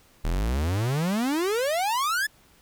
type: exponential sweep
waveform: 45% pulse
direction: up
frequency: 37.13 to 1769 Hz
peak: -23 dBFS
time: 0.24-2.27 s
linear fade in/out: 10 ms
effects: pink hiss -58 dBFS RMS until 2.61 s